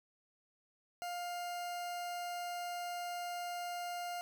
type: tone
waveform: 40% pulse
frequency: 704 Hz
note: F5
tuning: 14 cents sharp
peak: -38 dBFS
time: 1.02-4.21 s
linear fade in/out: 0 ms
effects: none